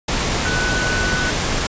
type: tone in noise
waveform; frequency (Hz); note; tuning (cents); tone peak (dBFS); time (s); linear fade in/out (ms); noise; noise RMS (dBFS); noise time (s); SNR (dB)
sine; 1491; F#6; +13; -21; 0.45-1.3; 5; pink; -20; 0.08-1.67; -4
effects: resampled to 16000 Hz